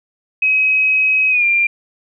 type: tone with pitch glide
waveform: sine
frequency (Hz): 2542 to 2386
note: D#7 to D7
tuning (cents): +36 to +27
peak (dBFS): -11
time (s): 0.42-1.67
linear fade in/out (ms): 5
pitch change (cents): -109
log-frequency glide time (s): 1.3-1.45
effects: none